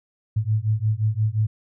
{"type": "beating tone pair", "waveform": "sine", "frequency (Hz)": [105.6, 111.3], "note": ["G#2", "A2"], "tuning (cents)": [29, 20], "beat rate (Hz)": 5.7, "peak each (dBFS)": -22, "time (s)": [0.36, 1.47], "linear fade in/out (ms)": 10, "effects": []}